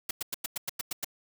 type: noise bursts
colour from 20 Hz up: white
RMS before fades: -32 dBFS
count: 9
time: 0.09-1.046 s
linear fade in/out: 5 ms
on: 20 ms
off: 97 ms
effects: none